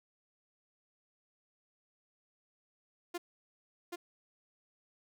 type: tone with echo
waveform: sawtooth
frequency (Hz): 349.2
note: F4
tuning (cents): 0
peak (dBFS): -32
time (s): 3.14-3.18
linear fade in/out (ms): 10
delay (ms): 780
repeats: 1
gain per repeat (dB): -3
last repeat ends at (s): 3.96
effects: none